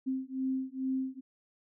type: beating tone pair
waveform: sine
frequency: 261.6 / 263.9 Hz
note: C4 / C4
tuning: 0 / +15 cents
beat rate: 2.3 Hz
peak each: -34 / -34 dBFS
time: 0.06-1.21 s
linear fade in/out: 20 ms
effects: none